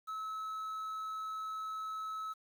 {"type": "tone with quantisation", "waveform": "triangle", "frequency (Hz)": 1295, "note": "E6", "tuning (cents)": -31, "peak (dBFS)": -36, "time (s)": [0.07, 2.34], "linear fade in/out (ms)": 20, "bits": 10, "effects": []}